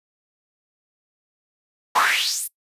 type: noise with high-pass filter sweep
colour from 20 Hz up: brown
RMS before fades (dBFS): -21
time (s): 1.95-2.48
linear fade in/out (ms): 10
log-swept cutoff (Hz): 880 to 12000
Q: 4.3
effects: noise-tail reverb RT60 0.1 s tail -21 dB re dry + resampled to 32000 Hz